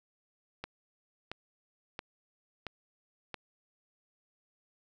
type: click train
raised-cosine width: 0.3 ms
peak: -22 dBFS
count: 5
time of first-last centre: 0.64-3.343 s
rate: 1.48 Hz
effects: none